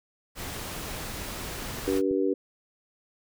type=noise; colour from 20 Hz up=pink; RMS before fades=-36 dBFS; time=0.35-2.02 s; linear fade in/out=50 ms
type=clicks; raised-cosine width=3 ms; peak=-26 dBFS; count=3; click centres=1.218 / 1.785 / 2.112 s
type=harmonic tone; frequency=96.1 Hz; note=G2; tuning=34 cents flat; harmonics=3 / 4 / 5; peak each=-27 / -26 / -29 dBFS; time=1.87-2.34 s; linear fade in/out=10 ms
effects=none